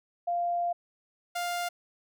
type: tone pair in turn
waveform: sine / sawtooth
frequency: 696 / 701.2 Hz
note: F5 / F5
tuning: -6 / +7 cents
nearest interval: unison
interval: 13 cents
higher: second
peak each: -26 dBFS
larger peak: neither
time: 0.27-0.73 / 1.35-1.69 s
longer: first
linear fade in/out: 10 ms
effects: none